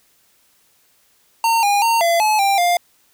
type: tone with pitch steps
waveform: square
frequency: 914 / 813 / 918 / 679 / 857 / 791 / 702 Hz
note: A#5 / G#5 / A#5 / F5 / A5 / G5 / F5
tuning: -34 / -37 / -27 / -49 / -46 / +15 / +9 cents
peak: -14 dBFS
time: 1.44-2.77 s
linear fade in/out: 2 ms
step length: 190 ms
effects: white hiss -58 dBFS RMS until 3.13 s